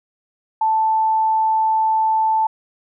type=tone; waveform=sine; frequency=880 Hz; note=A5; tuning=in tune; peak=-14 dBFS; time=0.61-2.47 s; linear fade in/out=5 ms; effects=none